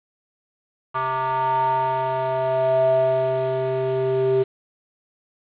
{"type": "tone with band-pass filter sweep", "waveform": "square", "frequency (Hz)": 130.81, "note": "C3", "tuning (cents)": 0, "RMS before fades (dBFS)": -21, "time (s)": [0.94, 4.44], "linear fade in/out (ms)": 20, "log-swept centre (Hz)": [1100, 430], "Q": 7, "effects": ["resampled to 8000 Hz", "7-bit"]}